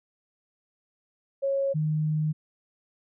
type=tone pair in turn; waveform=sine; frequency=549 / 154.06 Hz; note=C#5 / D#3; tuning=-17 / -17 cents; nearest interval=octave + minor seventh; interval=2200 cents; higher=first; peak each=-23 dBFS; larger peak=neither; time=1.42-1.74 / 1.74-2.33 s; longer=second; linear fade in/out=20 ms; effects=none